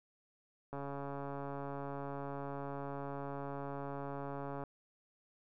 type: click train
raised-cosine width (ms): 1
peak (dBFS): -29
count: 548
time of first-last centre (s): 0.73-4.637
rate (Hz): 140
effects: none